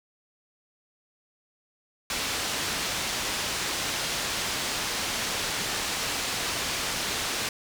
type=low-pass noise; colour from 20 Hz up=white; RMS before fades=-30 dBFS; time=2.1-7.49 s; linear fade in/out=2 ms; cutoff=5800 Hz; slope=12 dB/octave; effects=none